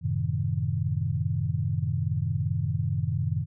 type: chord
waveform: sine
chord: F# diminished seventh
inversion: none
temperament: equal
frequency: 92.5 / 110 / 130.81 / 155.56 Hz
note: F#2 / A2 / C3 / Eb3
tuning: 0 / 0 / 0 / 0 cents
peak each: -30 dBFS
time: 0.01-3.46 s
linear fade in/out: 50 ms
effects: none